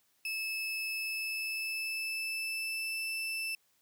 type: tone with pitch glide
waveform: 35% pulse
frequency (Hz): 2609 to 2650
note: E7 to E7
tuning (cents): -18 to +9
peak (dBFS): -32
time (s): 0.25-3.55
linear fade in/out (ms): 2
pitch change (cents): +27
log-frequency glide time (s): 0.91-3.14
effects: white hiss -72 dBFS RMS until 3.81 s + high-pass 80 Hz 12 dB/octave